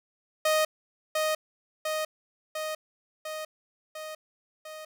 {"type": "tone with echo", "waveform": "sawtooth", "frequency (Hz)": 622.3, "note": "D#5", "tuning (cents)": 0, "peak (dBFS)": -18, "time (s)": [0.45, 0.65], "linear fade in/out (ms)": 5, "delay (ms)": 700, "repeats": 6, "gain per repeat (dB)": -3, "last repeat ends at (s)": 4.85, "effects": []}